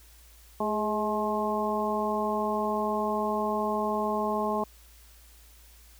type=harmonic tone with a mistuned harmonic; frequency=213.3 Hz; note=G#3; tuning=46 cents sharp; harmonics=1 / 2 / 3 / 4 / 5; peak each=-32 / -32 / -32 / -32 / -32 dBFS; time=0.6-4.64 s; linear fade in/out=5 ms; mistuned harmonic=2; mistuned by=-38 cents; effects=added 57 Hz sine -53 dBFS peak until 5.99 s + white hiss -57 dBFS RMS until 5.99 s